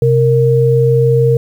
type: tone pair together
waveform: sine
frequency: 130 / 463.6 Hz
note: C3 / A#4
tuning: -11 / -10 cents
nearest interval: octave + minor seventh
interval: 2201 cents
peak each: -10 dBFS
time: 0.02-1.37 s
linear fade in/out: 2 ms
effects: 7-bit